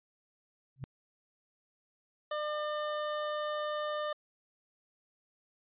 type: tone with exponential growth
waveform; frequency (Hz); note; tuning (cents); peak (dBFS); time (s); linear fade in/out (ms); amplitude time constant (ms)
sine; 133; C3; +29; -33; 0.76-0.84; 0; 17
type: tone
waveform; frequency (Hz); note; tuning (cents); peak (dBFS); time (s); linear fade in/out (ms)
25% pulse; 601; D5; +40; -29; 2.31-4.13; 5
effects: resampled to 8000 Hz